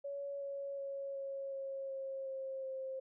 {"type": "tone with pitch steps", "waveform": "sine", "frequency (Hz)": [562, 557.2, 552.3, 547.6, 542.9, 538.2, 533.5, 528.9], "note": ["C#5", "C#5", "C#5", "C#5", "C#5", "C5", "C5", "C5"], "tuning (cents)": [24, 9, -6, -21, -36, 49, 34, 19], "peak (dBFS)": -39, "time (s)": [0.04, 3], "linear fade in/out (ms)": 10, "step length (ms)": 370, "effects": []}